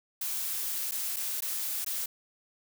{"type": "noise with dropouts", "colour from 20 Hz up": "blue", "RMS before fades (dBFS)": -33, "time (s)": [0.21, 2.06], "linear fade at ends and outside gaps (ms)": 5, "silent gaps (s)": [[0.912, 0.919], [1.162, 1.166], [1.407, 1.421], [1.847, 1.863]], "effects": []}